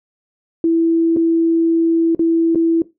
sine tone with dropouts, 330.5 Hz, E4, 5 cents sharp, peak -11 dBFS, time 0.64-2.82 s, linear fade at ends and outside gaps 2 ms, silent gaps 1.164-1.169 / 2.149-2.193 / 2.549-2.556 s, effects noise-tail reverb RT60 0.2 s tail -17 dB re dry

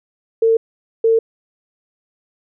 sine tone pair in turn, 451.9 / 451.9 Hz, A4 / A4, +46 / +46 cents, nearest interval unison, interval 0 cents, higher neither, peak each -10 dBFS, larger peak neither, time 0.42-0.57 / 1.04-1.19 s, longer neither, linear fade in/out 5 ms, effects none

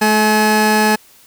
25% pulse tone pair together, 215.3 / 851.3 Hz, A3 / G#5, -37 / +43 cents, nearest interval 2 octaves, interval 2380 cents, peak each -10 dBFS, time 0.01-0.96 s, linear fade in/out 10 ms, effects white hiss -47 dBFS RMS until 1.26 s

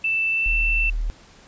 sine tone with pitch glide, 2654 to 2674 Hz, E7 to E7, +11 to +24 cents, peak -19 dBFS, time 0.04-0.9 s, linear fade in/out 5 ms, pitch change +13 cents, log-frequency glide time 0.29-0.49 s
sine tone, 38.89 Hz, D#1, in tune, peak -21 dBFS, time 0.46-1.1 s, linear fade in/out 0 ms
effects pink hiss -50 dBFS RMS until 1.47 s + resampled to 16000 Hz

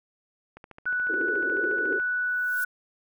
click train, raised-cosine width 0.5 ms, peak -29 dBFS, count 21, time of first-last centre 0.57-1.999 s, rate 14 Hz
sine tone, 1480 Hz, F#6, in tune, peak -24 dBFS, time 0.86-2.65 s, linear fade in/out 5 ms
white band-pass noise, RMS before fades -32 dBFS, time 1.09-1.99 s, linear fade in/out 5 ms, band 320 to 440 Hz, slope 48 dB/octave
violet noise with exponential growth, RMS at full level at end -35 dBFS, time 2.22-2.64 s, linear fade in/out 1 ms, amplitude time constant 90 ms
effects none

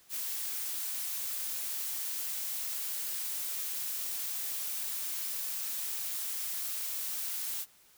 blue noise, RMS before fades -36 dBFS, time 0.09-7.66 s, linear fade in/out 50 ms, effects white hiss -62 dBFS RMS until 7.97 s

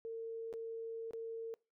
sine tone with dropouts, 454.2 Hz, A#4, 45 cents flat, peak -40 dBFS, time 0.05-1.54 s, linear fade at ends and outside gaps 0 ms, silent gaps 0.528-0.538 / 1.109-1.134 s, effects noise-tail reverb RT60 0.3 s tail -24 dB re dry

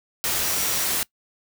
sine tone in noise, 5760 Hz, F#8, 47 cents flat, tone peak -32 dBFS, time 0.44-0.84 s, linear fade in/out 0 ms, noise white, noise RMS -24 dBFS, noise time 0.24-1.03 s, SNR -11 dB, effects noise-tail reverb RT60 0.1 s tail -22 dB re dry

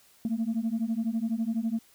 sine beating tone pair, 220 / 232 Hz, A3 / A#3, 0 / -8 cents, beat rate 12 Hz, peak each -28 dBFS, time 0.25-1.79 s, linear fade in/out 2 ms, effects tanh soft clip ceiling -22 dBFS + white hiss -60 dBFS RMS until 1.94 s

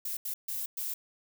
violet noise bursts at uneven times, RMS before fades -35 dBFS, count 4, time 0.05-0.17 / 0.25-0.34 / 0.48-0.66 / 0.77-0.94 s, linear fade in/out 5 ms, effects none

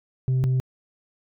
sine tone pair in turn, 129.5 / 129.02 Hz, C3 / C3, -17 / -24 cents, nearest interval unison, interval 7 cents, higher first, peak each -16 dBFS, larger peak neither, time 0.28-0.44 / 0.44-0.6 s, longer neither, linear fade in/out 0 ms, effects tanh soft clip ceiling -18 dBFS

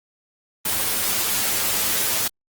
white noise with comb filter, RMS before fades -22 dBFS, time 0.65-2.28 s, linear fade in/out 5 ms, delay 9.2 ms, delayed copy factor +0.75, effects Opus 24 kbps

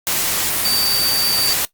sine tone in noise, 4617 Hz, D8, 30 cents flat, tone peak -16 dBFS, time 0.65-1.53 s, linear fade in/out 0 ms, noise white, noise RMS -19 dBFS, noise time 0.07-1.65 s, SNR 0 dB, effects noise-tail reverb RT60 0.1 s tail -18 dB re dry + Opus 48 kbps

